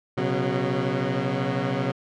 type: chord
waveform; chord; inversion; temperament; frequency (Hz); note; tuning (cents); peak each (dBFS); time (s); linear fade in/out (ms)
15% pulse; B suspended second; none; equal with one note detuned; 123.47 / 136.29 / 185; B2 / C#3 / F#3; 0 / -29 / 0; -22 / -20 / -22; 0.17-1.92; 10
effects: low-pass 3000 Hz 12 dB/octave